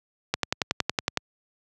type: click train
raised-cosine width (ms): 0.2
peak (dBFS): -5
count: 10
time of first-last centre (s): 0.34-1.173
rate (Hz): 10.8
effects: high-pass 80 Hz 12 dB/octave